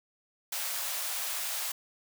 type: high-pass noise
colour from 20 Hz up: white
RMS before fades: -34 dBFS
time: 0.52-1.72 s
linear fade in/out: 5 ms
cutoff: 550 Hz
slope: 48 dB/octave
effects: none